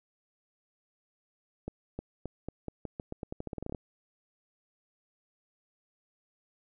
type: accelerating click train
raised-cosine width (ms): 2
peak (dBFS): -23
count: 19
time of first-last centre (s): 1.68-3.748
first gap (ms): 310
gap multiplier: 0.86
effects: none